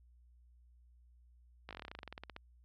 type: slowing click train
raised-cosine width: 0.3 ms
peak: -29 dBFS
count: 19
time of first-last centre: 1.69-2.364 s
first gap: 18 ms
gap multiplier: 1.08
effects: added 60 Hz sine -61 dBFS peak until 2.64 s + low-pass 5000 Hz 12 dB/octave